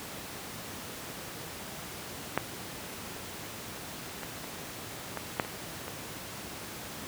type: clicks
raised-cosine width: 0.5 ms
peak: -10 / -22 / -26 / -18 / -10 / -24 / -22 dBFS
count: 7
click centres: 2.376 / 4.233 / 4.443 / 5.173 / 5.398 / 5.449 / 5.881 s
effects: pink hiss -41 dBFS RMS until 7.07 s + high-pass 100 Hz 12 dB/octave